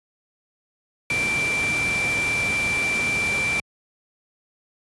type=tone in noise; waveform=sine; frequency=2349 Hz; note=D7; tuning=in tune; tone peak=-21 dBFS; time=1.1-3.6 s; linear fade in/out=2 ms; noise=pink; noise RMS=-29 dBFS; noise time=1.1-3.6 s; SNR=+5 dB; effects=high-pass 80 Hz 12 dB/octave + resampled to 24000 Hz